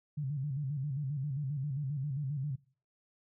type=tone with vibrato; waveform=sine; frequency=140.3 Hz; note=C#3; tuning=21 cents sharp; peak=-32 dBFS; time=0.17-2.56 s; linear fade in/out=10 ms; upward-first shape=square; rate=7.5 Hz; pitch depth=100 cents each way; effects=noise-tail reverb RT60 0.4 s tail -21 dB re dry